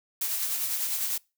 blue noise with tremolo, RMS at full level -28 dBFS, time 0.21-1.18 s, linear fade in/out 5 ms, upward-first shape sine, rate 10 Hz, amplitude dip 35%, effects noise-tail reverb RT60 0.3 s tail -26 dB re dry

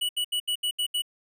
square tone bursts, 2942 Hz, F#7, 11 cents flat, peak -25 dBFS, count 7, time 0.01-1.021 s, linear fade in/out 10 ms, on 81 ms, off 74 ms, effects none

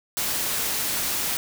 white noise, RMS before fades -26 dBFS, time 0.17-1.37 s, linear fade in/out 0 ms, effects none

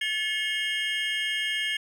triangle tone cluster, 1730 / 2173 / 2848 / 3191 Hz, A6 / C#7 / F7 / G7, -30 / -35 / +33 / +30 cents, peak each -30 dBFS, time 0.01-1.77 s, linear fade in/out 5 ms, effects none

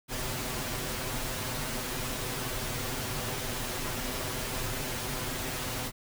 pink noise with comb filter, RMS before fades -34 dBFS, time 0.08-5.92 s, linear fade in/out 50 ms, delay 7.9 ms, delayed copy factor +0.7, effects none

